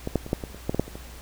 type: clicks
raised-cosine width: 2 ms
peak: -15 / -8 / -22 / -9 / -18 / -27 / -11 / -13 / -7 / -24 / -23 dBFS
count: 11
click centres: 0.074 / 0.157 / 0.264 / 0.331 / 0.438 / 0.546 / 0.695 / 0.746 / 0.796 / 0.88 / 0.955 s
effects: added 60 Hz sine -42 dBFS peak until 1.21 s + pink hiss -46 dBFS RMS until 1.21 s